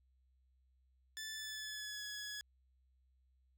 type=tone with pitch glide; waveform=15% pulse; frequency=1753 to 1684.5 Hz; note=A6 to G#6; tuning=-7 to +24 cents; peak=-37 dBFS; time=1.17-2.41 s; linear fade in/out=0 ms; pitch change=-69 cents; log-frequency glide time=1.34-2.04 s; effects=added 64 Hz sine -70 dBFS peak until 3.57 s